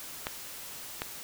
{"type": "clicks", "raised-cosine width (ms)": 0.3, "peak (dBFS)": -15, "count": 2, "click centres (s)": [0.269, 1.019], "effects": ["white hiss -43 dBFS RMS until 1.23 s"]}